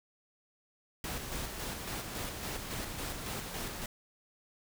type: noise with tremolo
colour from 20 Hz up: pink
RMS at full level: -38 dBFS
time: 1.04-3.86 s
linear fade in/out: 2 ms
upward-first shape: square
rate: 3.6 Hz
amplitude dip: 35%
effects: none